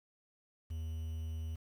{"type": "tone with quantisation", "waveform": "triangle", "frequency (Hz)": 80.2, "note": "E2", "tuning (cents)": -47, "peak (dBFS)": -35, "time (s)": [0.7, 1.56], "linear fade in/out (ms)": 10, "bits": 10, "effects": []}